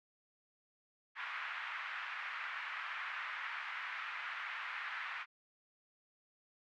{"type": "band-pass noise", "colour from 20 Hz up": "white", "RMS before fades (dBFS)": -43, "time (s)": [1.15, 5.26], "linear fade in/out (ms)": 50, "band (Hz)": [1100, 2200], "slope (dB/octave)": 24, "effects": []}